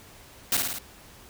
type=noise with echo; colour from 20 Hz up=white; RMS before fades=-23 dBFS; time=0.52-0.57 s; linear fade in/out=2 ms; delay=54 ms; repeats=4; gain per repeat=-3 dB; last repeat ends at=0.786 s; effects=pink hiss -50 dBFS RMS until 1.29 s